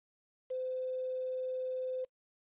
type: tone with quantisation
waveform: sine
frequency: 513 Hz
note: C5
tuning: 34 cents flat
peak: -34 dBFS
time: 0.5-2.05 s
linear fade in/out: 10 ms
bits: 9
effects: noise-tail reverb RT60 0.1 s tail -25 dB re dry + resampled to 8000 Hz